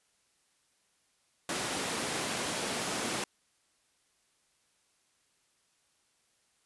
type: high-pass noise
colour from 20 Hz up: pink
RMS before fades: -34 dBFS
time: 1.49-3.24 s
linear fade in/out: 2 ms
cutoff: 210 Hz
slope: 12 dB/octave
effects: white hiss -72 dBFS RMS until 6.65 s + resampled to 24000 Hz